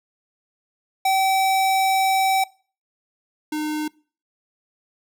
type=tone pair in turn; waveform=square; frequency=768 / 304.8 Hz; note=G5 / D#4; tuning=-36 / -36 cents; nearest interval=octave + major third; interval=1600 cents; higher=first; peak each=-17 / -24 dBFS; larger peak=first; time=1.05-2.44 / 3.52-3.88 s; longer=first; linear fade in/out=5 ms; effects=noise-tail reverb RT60 0.4 s tail -23 dB re dry